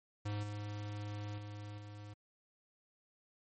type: tone with level steps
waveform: square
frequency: 103.83 Hz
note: G#2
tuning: in tune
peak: -37 / -41 / -45 / -48 dBFS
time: 0.25-2.14 s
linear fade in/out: 10 ms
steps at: 0.43 / 1.38 / 1.78 s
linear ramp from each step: 5 ms
effects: MP3 32 kbps